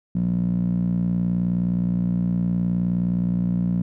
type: tone with band-pass filter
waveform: 15% pulse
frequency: 59.3 Hz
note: A#1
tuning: 30 cents sharp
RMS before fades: -22 dBFS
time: 0.15-3.82 s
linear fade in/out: 5 ms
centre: 180 Hz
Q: 3.8
effects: none